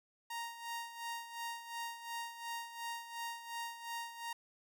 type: tone with tremolo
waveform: sawtooth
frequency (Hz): 932.3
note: A#5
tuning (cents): 0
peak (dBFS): -35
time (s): 0.3-4.33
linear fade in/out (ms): 5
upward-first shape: sine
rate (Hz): 2.8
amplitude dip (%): 70
effects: none